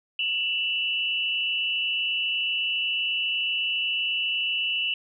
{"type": "tone pair together", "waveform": "sine", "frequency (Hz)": [2683, 2935], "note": ["E7", "F#7"], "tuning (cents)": [30, -15], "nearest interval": "major second", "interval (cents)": 155, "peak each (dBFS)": [-27, -26], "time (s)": [0.19, 4.94], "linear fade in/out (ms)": 2, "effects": []}